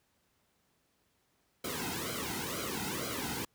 pink noise with flanger, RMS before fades -37 dBFS, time 1.64-3.45 s, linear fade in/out 5 ms, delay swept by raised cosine 1.1 to 1.77 ms, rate 2.1 Hz, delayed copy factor -0.85, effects pink hiss -74 dBFS RMS until 3.54 s + high-pass 60 Hz 12 dB/octave

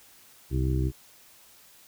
harmonic tone, 64.9 Hz, C2, 13 cents flat, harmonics 1 / 2 / 3 / 4 / 5 / 6, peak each -26 / -27 / -40 / -39 / -33 / -37 dBFS, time 0.5-0.92 s, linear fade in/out 50 ms, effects white hiss -55 dBFS RMS until 1.87 s

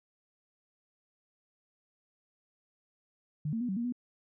sine tone with pitch steps, 151 / 226.5 / 244.9 / 190.8 / 235.7 / 245.6 Hz, D3 / A#3 / B3 / G3 / A#3 / B3, +48 / -50 / -14 / -47 / +19 / -9 cents, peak -30 dBFS, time 3.45-3.924 s, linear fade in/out 5 ms, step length 79 ms, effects none

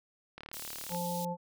click train, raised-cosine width 0.3 ms, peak -28 dBFS, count 22, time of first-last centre 0.38-0.948 s, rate 37 Hz
white high-pass noise, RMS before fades -43 dBFS, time 0.53-1.25 s, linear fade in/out 2 ms, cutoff 3100 Hz, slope 24 dB/octave
harmonic tone, 174.61 Hz, F3, in tune, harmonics 1 / 3 / 5, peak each -36 / -38 / -37 dBFS, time 0.89-1.37 s, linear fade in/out 50 ms
effects none

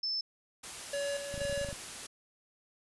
sine tone, 5274 Hz, E8, in tune, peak -31 dBFS, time 0.03-0.21 s, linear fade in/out 5 ms
white noise, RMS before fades -43 dBFS, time 0.63-2.07 s, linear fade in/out 10 ms
square tone with tremolo, 566 Hz, C#5, 36 cents sharp, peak -33 dBFS, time 0.93-1.72 s, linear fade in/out 5 ms, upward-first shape square, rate 2.1 Hz, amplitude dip 55%
clicks, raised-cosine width 5 ms, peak -30 dBFS, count 11, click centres 1.342 / 1.378 / 1.417 / 1.452 / 1.497 / 1.527 / 1.577 / 1.614 / 1.648 / 1.688 / 1.728 s
effects resampled to 24000 Hz

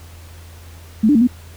sine tone with pitch steps, 217.7 / 294.1 / 226.4 / 247.3 Hz, A3 / D4 / A3 / B3, -18 / +3 / +50 / +3 cents, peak -9 dBFS, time 1.03-1.274 s, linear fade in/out 10 ms, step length 61 ms, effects added 83 Hz sine -37 dBFS peak until 1.56 s + pink hiss -45 dBFS RMS until 1.56 s

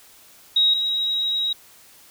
sine tone pair in turn, 3800 / 3822 Hz, A#7 / A#7, +33 / +43 cents, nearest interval unison, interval 10 cents, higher second, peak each -14 / -20 dBFS, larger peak first, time 0.56-0.74 / 0.74-1.53 s, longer second, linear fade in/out 5 ms, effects white hiss -50 dBFS RMS until 2.1 s

